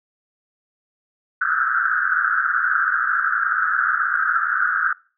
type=band-pass noise; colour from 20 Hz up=pink; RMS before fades=-20 dBFS; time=1.41-4.93 s; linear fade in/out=5 ms; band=1300 to 1600 Hz; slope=96 dB/octave; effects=noise-tail reverb RT60 0.4 s tail -24 dB re dry